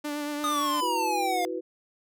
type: tone with vibrato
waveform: sawtooth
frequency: 294.2 Hz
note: D4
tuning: 3 cents sharp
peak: -26 dBFS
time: 0.04-0.81 s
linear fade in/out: 10 ms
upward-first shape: triangle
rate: 8.7 Hz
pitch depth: 27 cents each way
type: exponential sweep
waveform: square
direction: down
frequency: 1244.5 to 698.5 Hz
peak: -26 dBFS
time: 0.44-1.45 s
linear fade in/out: 0 ms
type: chord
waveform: sine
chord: E suspended second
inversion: none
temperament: equal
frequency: 329.6 / 370 / 493.9 Hz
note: E4 / F#4 / B4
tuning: 0 / 0 / 0 cents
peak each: -34 / -33 / -34 dBFS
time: 0.81-1.61 s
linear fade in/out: 20 ms
effects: none